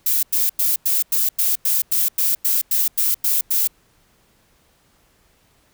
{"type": "noise bursts", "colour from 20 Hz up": "violet", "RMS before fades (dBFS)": -18, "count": 14, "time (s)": [0.06, 3.675], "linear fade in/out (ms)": 5, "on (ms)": 170, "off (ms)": 95, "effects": ["pink hiss -59 dBFS RMS until 5.73 s"]}